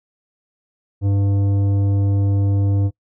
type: tone with tanh clipping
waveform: sine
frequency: 99.5 Hz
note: G2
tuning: 26 cents sharp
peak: -16 dBFS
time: 1.01-2.91 s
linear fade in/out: 50 ms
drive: 11 dB
effects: noise-tail reverb RT60 0.1 s tail -23 dB re dry